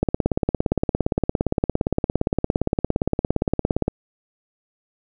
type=click train; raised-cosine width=2 ms; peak=-5 dBFS; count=68; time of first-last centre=0.03-3.881 s; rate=17.4 Hz; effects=none